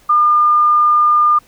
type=tone; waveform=sine; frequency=1207 Hz; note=D6; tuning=47 cents sharp; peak=-8 dBFS; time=0.09-1.39 s; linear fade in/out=10 ms; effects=pink hiss -50 dBFS RMS until 1.47 s